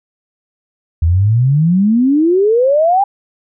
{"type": "exponential sweep", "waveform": "sine", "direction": "up", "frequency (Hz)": [78.4, 818], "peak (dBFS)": -8, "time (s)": [1.02, 3.04], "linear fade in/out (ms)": 5, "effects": []}